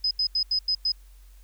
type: tone bursts at uneven times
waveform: sine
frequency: 5040 Hz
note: D#8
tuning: 21 cents sharp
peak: -21 dBFS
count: 6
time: 0.04-0.11 / 0.19-0.27 / 0.35-0.43 / 0.51-0.59 / 0.68-0.75 / 0.85-0.92 s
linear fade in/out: 5 ms
effects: added 46 Hz sine -47 dBFS peak until 1.43 s + white hiss -62 dBFS RMS until 1.43 s